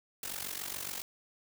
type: noise with amplitude modulation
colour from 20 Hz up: white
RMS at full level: -36 dBFS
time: 0.23-1.02 s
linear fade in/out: 2 ms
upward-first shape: sine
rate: 47.1 Hz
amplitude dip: 80%
effects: none